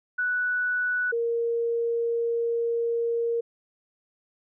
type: tone pair in turn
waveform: sine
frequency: 1480 / 466.2 Hz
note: F#6 / A#4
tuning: 0 / 0 cents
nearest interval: octave + minor sixth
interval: 2000 cents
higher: first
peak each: -23 dBFS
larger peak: neither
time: 0.18-1.12 / 1.12-3.41 s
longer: second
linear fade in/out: 10 ms
effects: none